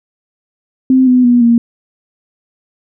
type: tone with pitch steps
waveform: sine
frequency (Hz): 260.1 / 251.2 / 242.7 / 234.4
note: C4 / B3 / B3 / A#3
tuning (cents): -10 / +30 / -30 / +10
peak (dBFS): -5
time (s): 0.9-1.58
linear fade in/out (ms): 2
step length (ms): 170
effects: none